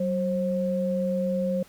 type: tone pair together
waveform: sine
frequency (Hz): 188.6 / 533.4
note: F#3 / C5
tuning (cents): +33 / +33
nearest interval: octave + tritone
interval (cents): 1800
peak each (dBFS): -26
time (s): 0-1.63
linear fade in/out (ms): 5
effects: pink hiss -54 dBFS RMS until 1.68 s